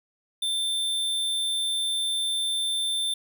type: tone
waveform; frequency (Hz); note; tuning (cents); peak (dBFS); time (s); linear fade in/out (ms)
square; 3560; A7; +20; -25; 0.42-3.14; 5
effects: none